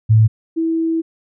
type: tone pair in turn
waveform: sine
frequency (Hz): 110 / 326.6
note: A2 / E4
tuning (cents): 0 / -16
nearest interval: octave + perfect fifth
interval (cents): 1884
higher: second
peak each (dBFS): -7 / -15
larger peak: first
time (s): 0.09-0.28 / 0.56-1.02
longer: second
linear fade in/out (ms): 20
effects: none